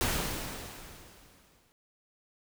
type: noise with exponential decay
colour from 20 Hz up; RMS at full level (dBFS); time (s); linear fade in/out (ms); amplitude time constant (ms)
pink; -28; 0.01-1.72; 0; 370
effects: none